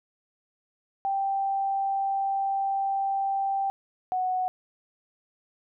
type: tone pair in turn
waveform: sine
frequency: 784 / 740 Hz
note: G5 / F#5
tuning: 0 / 0 cents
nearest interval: minor second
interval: 100 cents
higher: first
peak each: -24 dBFS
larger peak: neither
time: 1.05-3.7 / 4.12-4.48 s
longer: first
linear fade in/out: 0 ms
effects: none